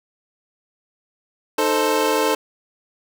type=chord; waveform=25% pulse; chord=A diminished; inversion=second; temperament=equal with one note detuned; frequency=308.4 / 440 / 523.3 Hz; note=Eb4 / A4 / C5; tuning=-15 / 0 / 0 cents; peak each=-20 / -16 / -18 dBFS; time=1.58-2.35 s; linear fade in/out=5 ms; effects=none